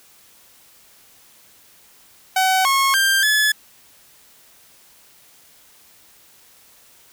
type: tone with pitch steps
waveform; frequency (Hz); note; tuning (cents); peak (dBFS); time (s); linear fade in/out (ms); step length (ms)
sawtooth; 755 / 1089 / 1584 / 1715; F#5 / C#6 / G6 / A6; +35 / -31 / +18 / -45; -11; 2.36-3.52; 5; 290
effects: white hiss -51 dBFS RMS until 7.12 s